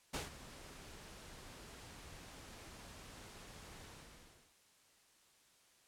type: noise with ADSR envelope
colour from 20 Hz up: pink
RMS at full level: -39 dBFS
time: 0.13-4.54 s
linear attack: 14 ms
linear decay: 150 ms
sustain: -15 dB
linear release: 710 ms
effects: white hiss -69 dBFS RMS until 5.87 s + low-pass 10000 Hz 12 dB/octave